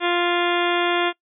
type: harmonic tone with a mistuned harmonic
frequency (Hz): 349.2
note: F4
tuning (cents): 0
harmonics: 1 / 2 / 3 / 4 / 5 / 6 / 7 / 8 / 9 / 10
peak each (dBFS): -22 / -25 / -27 / -28 / -29 / -30 / -30 / -31 / -32 / -32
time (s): 0-1.13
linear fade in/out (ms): 50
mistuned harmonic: 9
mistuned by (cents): +64
effects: noise-tail reverb RT60 0.1 s tail -22 dB re dry